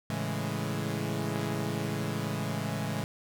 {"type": "chord", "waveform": "sawtooth", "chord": "A major seventh", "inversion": "none", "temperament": "equal", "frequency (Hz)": [110, 138.59, 164.81, 207.7], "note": ["A2", "C#3", "E3", "G#3"], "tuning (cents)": [0, 0, 0, 0], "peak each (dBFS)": -32, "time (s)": [0.1, 3.04], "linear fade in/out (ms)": 0, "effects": []}